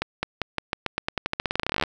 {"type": "accelerating click train", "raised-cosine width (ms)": 0.3, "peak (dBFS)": -8, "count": 27, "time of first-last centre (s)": [0.02, 1.837], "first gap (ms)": 210, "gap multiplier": 0.89, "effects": []}